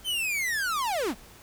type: linear sweep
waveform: 45% pulse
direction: down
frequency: 3136 to 169.1 Hz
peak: -26 dBFS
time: 0.04-1.15 s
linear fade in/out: 50 ms
effects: added 50 Hz sine -58 dBFS peak until 1.42 s + pink hiss -51 dBFS RMS until 1.42 s